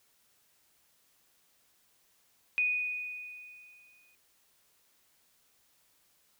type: tone with exponential decay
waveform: sine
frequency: 2479 Hz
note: D#7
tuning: 7 cents flat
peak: -24 dBFS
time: 2.58-4.15 s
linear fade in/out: 0 ms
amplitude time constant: 340 ms
effects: white hiss -69 dBFS RMS until 6.39 s